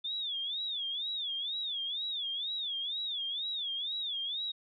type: tone with vibrato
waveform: sine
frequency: 3520 Hz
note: A7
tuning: in tune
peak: -33 dBFS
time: 0.04-4.52 s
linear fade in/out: 10 ms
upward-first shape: sine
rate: 2.1 Hz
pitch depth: 170 cents each way
effects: none